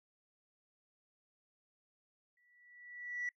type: tone with exponential growth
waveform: sine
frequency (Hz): 1950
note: B6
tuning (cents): -23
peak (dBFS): -33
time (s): 2.37-3.29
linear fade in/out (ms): 2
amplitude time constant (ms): 200
effects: noise-tail reverb RT60 0.1 s tail -24 dB re dry + tanh soft clip ceiling -32 dBFS